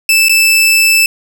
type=tone with dropouts; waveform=sawtooth; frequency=2637 Hz; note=E7; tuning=in tune; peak=-3 dBFS; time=0.09-1.06 s; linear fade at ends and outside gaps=2 ms; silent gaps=0.285-0.294 s; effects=none